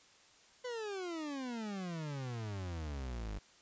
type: exponential sweep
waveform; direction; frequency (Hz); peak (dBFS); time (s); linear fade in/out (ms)
40% pulse; down; 508 to 48.58; -38; 0.64-3.39; 10
effects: white hiss -63 dBFS RMS until 3.61 s + resampled to 16000 Hz